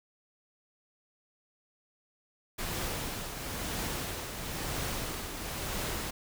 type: noise with tremolo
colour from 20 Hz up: pink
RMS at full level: -34 dBFS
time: 2.58-6.11 s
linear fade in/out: 10 ms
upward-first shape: triangle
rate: 1 Hz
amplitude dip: 50%
effects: none